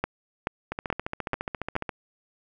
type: two click trains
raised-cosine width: 0.5 ms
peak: -10 / -15 dBFS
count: 5 / 18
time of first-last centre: 0.04-1.764 / 0.72-1.892 s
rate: 2.32 / 14.5 Hz
effects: none

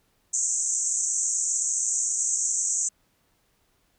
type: band-pass noise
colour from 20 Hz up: white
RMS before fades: -26 dBFS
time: 0.33-2.89 s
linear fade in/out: 10 ms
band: 6200 to 8000 Hz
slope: 96 dB/octave
effects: pink hiss -68 dBFS RMS until 3.98 s

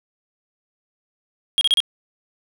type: tone bursts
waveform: triangle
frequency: 3259 Hz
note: G#7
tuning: 33 cents flat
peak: -12 dBFS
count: 4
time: 1.58-1.803 s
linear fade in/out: 0 ms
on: 31 ms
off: 33 ms
effects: none

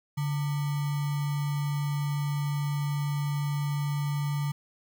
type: tone with sample-and-hold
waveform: sine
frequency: 144.4 Hz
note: D3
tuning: 29 cents flat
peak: -26 dBFS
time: 0.17-4.52 s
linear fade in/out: 10 ms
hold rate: 1050 Hz
effects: none

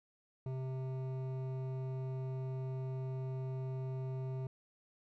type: tone with hard clipping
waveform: sine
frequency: 130.81 Hz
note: C3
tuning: in tune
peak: -39 dBFS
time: 0.46-4.47 s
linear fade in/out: 2 ms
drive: 12 dB
effects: none

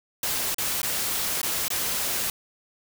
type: noise with dropouts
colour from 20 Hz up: white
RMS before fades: -27 dBFS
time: 0.23-2.3 s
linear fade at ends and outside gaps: 2 ms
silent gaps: 0.545-0.583 / 0.817-0.83 / 1.416-1.43 / 1.682-1.703 s
effects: none

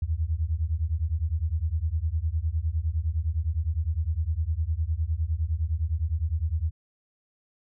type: beating tone pair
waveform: sine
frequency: 75.3 / 85.1 Hz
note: D2 / F2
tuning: +44 / -44 cents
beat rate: 9.8 Hz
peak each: -27 dBFS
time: 0.02-6.71 s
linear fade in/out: 5 ms
effects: none

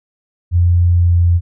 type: tone with pitch glide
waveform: sine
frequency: 87.31 to 86.56 Hz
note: F2 to F2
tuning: 0 to -15 cents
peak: -8 dBFS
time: 0.51-1.41 s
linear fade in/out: 50 ms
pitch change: -15 cents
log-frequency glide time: 0.93-1.18 s
effects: none

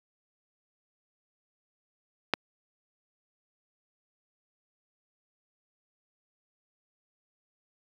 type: click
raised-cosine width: 0.3 ms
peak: -7 dBFS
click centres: 2.337 s
effects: high-pass 200 Hz 12 dB/octave + 8-bit

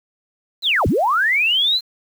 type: linear two-way sweep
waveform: sine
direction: down then up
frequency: 4186 to 55.5 to 4186 Hz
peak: -14 dBFS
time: 0.62-1.81 s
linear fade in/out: 50 ms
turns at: 0.87 s
effects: 7-bit

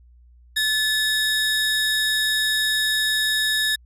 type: tone pair together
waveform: 45% pulse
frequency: 1734 / 3745 Hz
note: A6 / A#7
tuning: -26 / +7 cents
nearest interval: octave + minor second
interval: 1333 cents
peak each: -22 dBFS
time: 0.56-3.76 s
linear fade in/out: 10 ms
effects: added 60 Hz sine -48 dBFS peak until 3.85 s + resampled to 32000 Hz

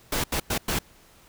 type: noise bursts at uneven times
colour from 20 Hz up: pink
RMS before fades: -26 dBFS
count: 4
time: 0.12-0.24 / 0.32-0.4 / 0.5-0.58 / 0.68-0.79 s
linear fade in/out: 5 ms
effects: pink hiss -55 dBFS RMS until 1.28 s

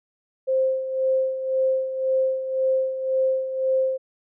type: tone with tremolo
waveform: sine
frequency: 525 Hz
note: C5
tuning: 6 cents sharp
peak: -17 dBFS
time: 0.47-3.98 s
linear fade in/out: 20 ms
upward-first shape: sine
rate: 1.9 Hz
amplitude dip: 65%
effects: none

